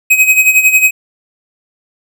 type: tone with tremolo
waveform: square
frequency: 2530 Hz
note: D#7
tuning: 28 cents sharp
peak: -4 dBFS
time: 0.1-0.91 s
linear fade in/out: 10 ms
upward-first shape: sine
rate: 11 Hz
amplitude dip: 70%
effects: none